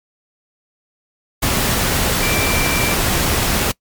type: tone in noise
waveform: sine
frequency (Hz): 2349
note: D7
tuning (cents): 0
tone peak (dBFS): -22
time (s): 2.22-2.94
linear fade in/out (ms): 10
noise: pink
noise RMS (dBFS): -17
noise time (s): 1.42-3.72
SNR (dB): -8
effects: noise-tail reverb RT60 0.1 s tail -24 dB re dry + MP3 96 kbps